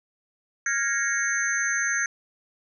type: tone cluster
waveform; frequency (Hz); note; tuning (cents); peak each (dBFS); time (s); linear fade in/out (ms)
sine; 1407 / 1654 / 1873 / 2197 / 6210; F6 / G#6 / A#6 / C#7 / G8; +12 / -8 / +8 / -16 / -17; -31 / -26 / -29 / -35 / -29; 0.66-2.06; 2
effects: none